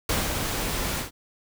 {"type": "noise with ADSR envelope", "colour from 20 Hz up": "pink", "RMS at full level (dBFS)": -24, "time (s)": [0.09, 1.11], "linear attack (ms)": 4, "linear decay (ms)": 190, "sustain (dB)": -4, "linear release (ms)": 130, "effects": []}